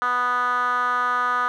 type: tone with band-pass filter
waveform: 10% pulse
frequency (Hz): 246.9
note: B3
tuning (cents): 0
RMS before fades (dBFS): -22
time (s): 0.02-1.48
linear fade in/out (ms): 0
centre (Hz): 1300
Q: 4.9
effects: none